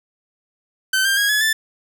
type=tone with pitch steps; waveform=sawtooth; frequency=1536 / 1589.2 / 1644.3 / 1701.3 / 1760.3 Hz; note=G6 / G6 / G#6 / G#6 / A6; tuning=-36 / +23 / -18 / +41 / 0 cents; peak=-12 dBFS; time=0.93-1.53 s; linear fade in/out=5 ms; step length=120 ms; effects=none